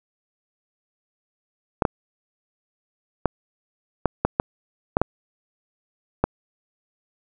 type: clicks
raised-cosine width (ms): 1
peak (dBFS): -3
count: 9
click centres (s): 1.822 / 1.852 / 3.257 / 4.057 / 4.25 / 4.399 / 4.969 / 5.016 / 6.24
effects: none